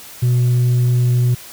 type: tone with tanh clipping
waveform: triangle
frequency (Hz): 123.1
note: B2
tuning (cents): -5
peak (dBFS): -12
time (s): 0.22-1.35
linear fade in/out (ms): 10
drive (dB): 7
effects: white hiss -37 dBFS RMS until 1.52 s